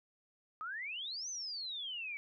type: exponential two-way sweep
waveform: sine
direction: up then down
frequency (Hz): 1228 to 6272 to 2249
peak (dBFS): -39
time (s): 0.61-2.17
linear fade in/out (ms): 0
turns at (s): 1.29
effects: none